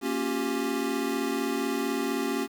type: chord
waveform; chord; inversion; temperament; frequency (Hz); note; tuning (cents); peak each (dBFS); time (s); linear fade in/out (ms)
square; G half-diminished seventh; first; equal with one note detuned; 233.1 / 277.2 / 356.4 / 392; Bb3 / Db4 / F4 / G4; 0 / 0 / +35 / 0; -34 / -31 / -35 / -33; 0.01-2.48; 50
effects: 9-bit